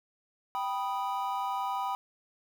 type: chord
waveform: triangle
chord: G augmented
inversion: none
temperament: equal with one note detuned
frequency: 784 / 984.9 / 1244.5 Hz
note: G5 / B5 / D#6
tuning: 0 / -5 / 0 cents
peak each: -32 / -31 / -36 dBFS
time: 0.55-1.95 s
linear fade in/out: 0 ms
effects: 9-bit